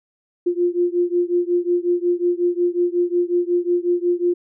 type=beating tone pair; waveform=sine; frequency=349.2 / 354.7 Hz; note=F4 / F4; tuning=0 / +27 cents; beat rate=5.5 Hz; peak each=-19 / -20 dBFS; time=0.46-4.34 s; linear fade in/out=10 ms; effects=none